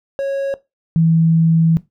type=tone pair in turn; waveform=triangle / sine; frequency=550 / 163.52 Hz; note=C#5 / E3; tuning=-14 / -14 cents; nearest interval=octave + major sixth; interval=2100 cents; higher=first; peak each=-15 / -10 dBFS; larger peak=second; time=0.19-0.54 / 0.96-1.77 s; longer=second; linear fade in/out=0 ms; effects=noise-tail reverb RT60 0.2 s tail -17 dB re dry